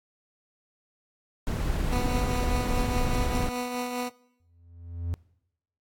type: noise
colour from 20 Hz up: brown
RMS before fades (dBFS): -27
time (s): 1.47-3.49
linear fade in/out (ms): 0
type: tone with tremolo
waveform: 15% pulse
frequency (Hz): 246.9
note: B3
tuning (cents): 0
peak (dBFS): -21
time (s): 1.91-4.1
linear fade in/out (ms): 20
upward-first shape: triangle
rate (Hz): 4.9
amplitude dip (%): 45
type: tone with exponential growth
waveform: triangle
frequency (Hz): 85.4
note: F2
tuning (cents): -38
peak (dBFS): -23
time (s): 4.4-5.14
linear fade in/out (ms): 0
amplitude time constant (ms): 160
effects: noise-tail reverb RT60 0.8 s tail -22 dB re dry + AAC 64 kbps